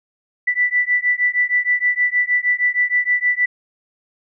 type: beating tone pair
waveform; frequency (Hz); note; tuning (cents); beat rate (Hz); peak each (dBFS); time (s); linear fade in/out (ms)
sine; 1971 / 1977.4; B6 / B6; -4 / +2; 6.4; -18; 0.47-3.46; 10
effects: none